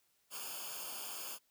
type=noise with comb filter; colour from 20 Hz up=white; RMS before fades=-44 dBFS; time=0.3-1.39 s; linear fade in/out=50 ms; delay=0.51 ms; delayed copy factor=-1; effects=white hiss -75 dBFS RMS until 1.5 s